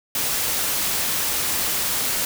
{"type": "noise", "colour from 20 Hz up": "white", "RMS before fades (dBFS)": -23, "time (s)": [0.15, 2.25], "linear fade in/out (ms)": 2, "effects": []}